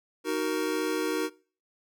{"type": "chord", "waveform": "square", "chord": "D# minor", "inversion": "none", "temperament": "just", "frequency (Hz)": [311.1, 373.4, 466.7], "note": ["D#4", "F#4", "A#4"], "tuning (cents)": [0, 16, 2], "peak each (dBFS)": -32, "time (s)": [0.24, 1.3], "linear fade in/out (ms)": 50, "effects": ["noise-tail reverb RT60 0.4 s tail -22 dB re dry"]}